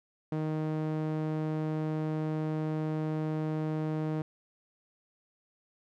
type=tone with band-pass filter; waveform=sawtooth; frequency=155.56 Hz; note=D#3; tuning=in tune; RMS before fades=-32 dBFS; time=0.32-4.22 s; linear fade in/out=2 ms; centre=310 Hz; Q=0.67; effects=none